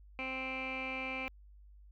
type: tone with low-pass filter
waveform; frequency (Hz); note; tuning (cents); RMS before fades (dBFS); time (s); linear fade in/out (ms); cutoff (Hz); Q
15% pulse; 261.6; C4; 0; -39; 0.19-1.28; 0; 2400; 8.8
effects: added 50 Hz sine -54 dBFS peak until 1.91 s